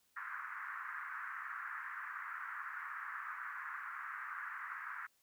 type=band-pass noise; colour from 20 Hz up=white; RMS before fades=-45 dBFS; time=0.16-5.07 s; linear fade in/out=10 ms; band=1100 to 1800 Hz; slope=48 dB/octave; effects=white hiss -75 dBFS RMS until 5.22 s